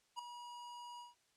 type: tone with ADSR envelope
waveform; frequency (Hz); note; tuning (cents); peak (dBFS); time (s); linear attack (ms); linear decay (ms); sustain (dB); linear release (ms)
square; 963; B5; -44; -39; 0.16-1.15; 31; 3; -10; 160
effects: white hiss -75 dBFS RMS until 1.36 s + low-pass 8000 Hz 12 dB/octave